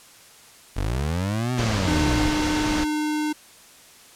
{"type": "linear two-way sweep", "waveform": "25% pulse", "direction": "up then down", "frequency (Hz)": [42.69, 127.6, 42.69], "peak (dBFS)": -19, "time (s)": [0.76, 2.3], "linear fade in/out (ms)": 10, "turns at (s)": 1.53}
{"type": "low-pass noise", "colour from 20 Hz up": "pink", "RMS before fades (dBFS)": -27, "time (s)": [1.57, 2.85], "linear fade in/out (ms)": 20, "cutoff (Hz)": 6700, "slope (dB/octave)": 24}
{"type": "tone", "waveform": "square", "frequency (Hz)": 303.3, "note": "D#4", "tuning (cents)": -44, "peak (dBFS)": -23, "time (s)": [1.87, 3.33], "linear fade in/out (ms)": 10}
{"effects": ["white hiss -49 dBFS RMS until 4.15 s", "low-pass 11000 Hz 12 dB/octave"]}